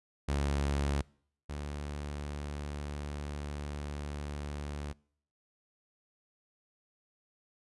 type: tone pair in turn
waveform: sawtooth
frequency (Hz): 70.9 / 72.89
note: C#2 / D2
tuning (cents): +40 / -12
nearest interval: unison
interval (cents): 48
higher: second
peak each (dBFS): -25 / -33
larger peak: first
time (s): 0.28-1.02 / 1.49-4.93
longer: second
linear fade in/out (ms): 10
effects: noise-tail reverb RT60 0.6 s tail -25 dB re dry + resampled to 24000 Hz